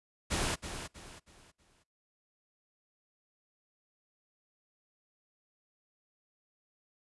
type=noise with echo; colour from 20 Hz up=pink; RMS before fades=-32 dBFS; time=0.3-0.56 s; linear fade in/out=20 ms; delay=320 ms; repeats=4; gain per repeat=-9 dB; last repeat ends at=1.84 s; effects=noise-tail reverb RT60 0.4 s tail -26 dB re dry + resampled to 24000 Hz